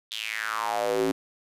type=tone with high-pass filter sweep; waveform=square; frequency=55 Hz; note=A1; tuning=in tune; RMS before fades=-28 dBFS; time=0.11-1.12 s; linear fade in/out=10 ms; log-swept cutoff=3600 to 290 Hz; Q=5.1; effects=resampled to 32000 Hz